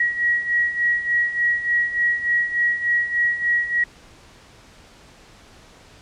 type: beating tone pair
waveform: sine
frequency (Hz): 1908 / 1911.4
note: A#6 / A#6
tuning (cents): +40 / +43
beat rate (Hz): 3.4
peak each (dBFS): -24 / -19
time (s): 0-3.84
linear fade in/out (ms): 5
effects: pink hiss -48 dBFS RMS until 6.01 s + low-pass 7000 Hz 12 dB/octave